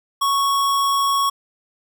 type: tone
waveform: square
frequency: 1108.7 Hz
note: C#6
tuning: in tune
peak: -17 dBFS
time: 0.21-1.3 s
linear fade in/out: 10 ms
effects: none